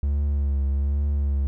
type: tone with vibrato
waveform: triangle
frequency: 70.4 Hz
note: C#2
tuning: 27 cents sharp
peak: -18 dBFS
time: 0.03-1.47 s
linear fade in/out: 0 ms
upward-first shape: triangle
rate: 1.2 Hz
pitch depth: 48 cents each way
effects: none